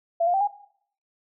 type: tone with pitch steps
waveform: sine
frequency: 675 / 705 / 777 / 816 Hz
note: E5 / F5 / G5 / G#5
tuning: +41 / +16 / -16 / -31 cents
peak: -19 dBFS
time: 0.2-0.476 s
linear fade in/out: 10 ms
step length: 69 ms
effects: noise-tail reverb RT60 0.6 s tail -17 dB re dry